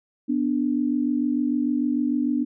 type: tone pair together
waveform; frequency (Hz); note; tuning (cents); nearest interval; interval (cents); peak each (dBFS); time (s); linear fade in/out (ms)
sine; 246.9 / 293.6; B3 / D4; 0 / 0; minor third; 300; -23; 0.28-2.45; 20
effects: none